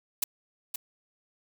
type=noise with echo; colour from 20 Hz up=blue; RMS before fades=-26 dBFS; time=0.22-0.24 s; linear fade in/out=5 ms; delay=520 ms; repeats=1; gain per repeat=-7 dB; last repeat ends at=0.76 s; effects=none